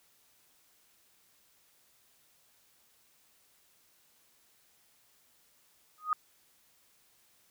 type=tone with exponential growth; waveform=sine; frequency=1244.5 Hz; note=D#6; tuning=in tune; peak=-22 dBFS; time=5.98-6.13 s; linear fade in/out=1 ms; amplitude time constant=32 ms; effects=white hiss -67 dBFS RMS until 7.5 s